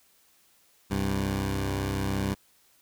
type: tone pair together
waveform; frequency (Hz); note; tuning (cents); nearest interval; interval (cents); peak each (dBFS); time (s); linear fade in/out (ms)
15% pulse; 65.56 / 98; C2 / G2; +4 / 0; perfect fifth; 696; -25 / -22; 0.9-2.35; 20
effects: white hiss -63 dBFS RMS until 2.81 s